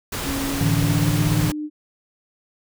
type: noise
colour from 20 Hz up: pink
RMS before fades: -27 dBFS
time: 0.12-1.52 s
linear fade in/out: 5 ms
type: tone with pitch glide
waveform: sine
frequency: 275.2 to 301.8 Hz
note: C#4 to D4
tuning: -12 to +47 cents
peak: -25 dBFS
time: 0.23-1.7 s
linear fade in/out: 50 ms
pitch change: +159 cents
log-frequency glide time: 0.48-1.36 s
type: chord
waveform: sine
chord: A suspended fourth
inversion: none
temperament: equal with one note detuned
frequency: 110 / 148.02 / 164.81 Hz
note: A2 / D3 / E3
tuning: 0 / +14 / 0 cents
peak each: -22 dBFS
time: 0.61-1.5 s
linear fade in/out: 0 ms
effects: none